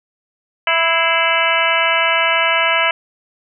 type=harmonic tone with a mistuned harmonic; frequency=329.6 Hz; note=E4; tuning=in tune; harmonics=2 / 3 / 4 / 5 / 6 / 7 / 8 / 9; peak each=-21 / -21 / -21 / -21 / -21 / -21 / -21 / -21 dBFS; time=0.67-2.91 s; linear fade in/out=2 ms; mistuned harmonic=6; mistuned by=+83 cents; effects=none